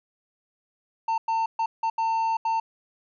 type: tone bursts at uneven times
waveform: triangle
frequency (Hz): 900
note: A5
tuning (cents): +39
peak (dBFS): -20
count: 6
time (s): 1.08-1.18 / 1.28-1.46 / 1.59-1.66 / 1.83-1.9 / 1.98-2.37 / 2.45-2.6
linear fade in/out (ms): 5
effects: resampled to 16000 Hz